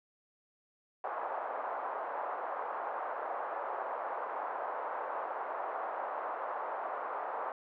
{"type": "band-pass noise", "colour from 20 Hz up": "pink", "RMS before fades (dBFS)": -38, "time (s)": [1.04, 7.52], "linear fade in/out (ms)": 2, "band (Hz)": [600, 1200], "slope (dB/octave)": 24, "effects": []}